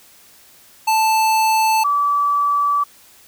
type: tone pair in turn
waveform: square / sine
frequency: 880 / 1153.2 Hz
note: A5 / D6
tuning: 0 / -32 cents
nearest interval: perfect fourth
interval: 468 cents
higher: second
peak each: -14 dBFS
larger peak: neither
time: 0.87-1.84 / 1.84-2.84 s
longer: second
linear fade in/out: 10 ms
effects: white hiss -48 dBFS RMS until 3.27 s